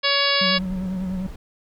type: harmonic tone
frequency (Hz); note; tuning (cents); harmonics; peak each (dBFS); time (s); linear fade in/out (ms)
562; C#5; +24; 1 / 2 / 3 / 4 / 5 / 6 / 7 / 8 / 9; -26 / -26 / -26 / -26 / -26 / -26 / -26 / -26 / -26; 0.03-0.59; 20
type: tone with vibrato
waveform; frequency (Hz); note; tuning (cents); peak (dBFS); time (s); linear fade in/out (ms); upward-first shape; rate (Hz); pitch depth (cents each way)
triangle; 186.2; F#3; +11; -22; 0.41-1.27; 5; sine; 10; 45
type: noise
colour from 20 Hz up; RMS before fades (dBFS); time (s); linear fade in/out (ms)
brown; -36; 0.57-1.36; 5
effects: none